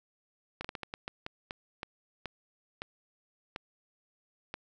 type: slowing click train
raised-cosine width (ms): 0.3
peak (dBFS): -21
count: 14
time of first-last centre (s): 0.61-4.541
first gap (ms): 35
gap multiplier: 1.32
effects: none